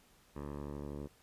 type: tone with low-pass filter sweep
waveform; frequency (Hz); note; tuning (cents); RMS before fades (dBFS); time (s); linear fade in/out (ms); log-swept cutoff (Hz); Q
10% pulse; 72.2; D2; -29; -43; 0.35-1.08; 20; 1200 to 590; 1.1
effects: pink hiss -66 dBFS RMS until 1.22 s + resampled to 32000 Hz